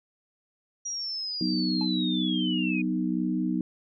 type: linear sweep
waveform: sine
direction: down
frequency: 5770 to 2444 Hz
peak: -30 dBFS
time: 0.85-2.82 s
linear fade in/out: 10 ms
type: chord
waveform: sine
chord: B major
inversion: second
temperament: equal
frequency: 185 / 246.9 / 311.1 Hz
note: F#3 / B3 / D#4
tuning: 0 / 0 / 0 cents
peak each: -29 dBFS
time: 1.41-3.61 s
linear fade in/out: 2 ms
type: tone with exponential decay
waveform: triangle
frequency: 856 Hz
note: A5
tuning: 48 cents flat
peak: -31 dBFS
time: 1.81-1.91 s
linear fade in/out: 2 ms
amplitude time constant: 21 ms
effects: none